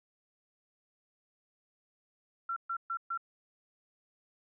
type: tone bursts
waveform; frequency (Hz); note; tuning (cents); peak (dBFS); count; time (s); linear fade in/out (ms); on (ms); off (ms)
sine; 1359; F6; -48; -32; 4; 2.49-3.176; 5; 74; 130
effects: none